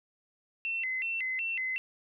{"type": "tone with vibrato", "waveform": "sine", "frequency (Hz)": 2349, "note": "D7", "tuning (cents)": 0, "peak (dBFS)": -30, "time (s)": [0.65, 1.78], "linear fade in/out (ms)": 0, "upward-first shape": "square", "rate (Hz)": 2.7, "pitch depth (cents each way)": 240, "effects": []}